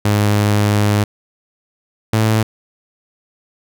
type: tone pair in turn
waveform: sawtooth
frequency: 103.83 / 109.7 Hz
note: G#2 / A2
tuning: 0 / -5 cents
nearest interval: minor second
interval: 95 cents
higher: second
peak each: -8 dBFS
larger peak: neither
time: 0.05-1.04 / 2.13-2.43 s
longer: first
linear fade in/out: 5 ms
effects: none